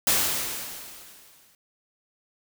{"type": "noise with exponential decay", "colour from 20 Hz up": "white", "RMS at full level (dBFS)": -20, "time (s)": [0.07, 1.55], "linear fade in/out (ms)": 2, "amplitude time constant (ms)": 320, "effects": []}